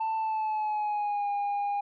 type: tone with pitch glide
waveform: sine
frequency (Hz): 886 to 812.5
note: A5 to G#5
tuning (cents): +12 to -38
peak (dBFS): -24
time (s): 0-1.81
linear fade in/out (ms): 10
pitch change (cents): -150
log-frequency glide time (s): 0.17-1.29
effects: tanh soft clip ceiling -26 dBFS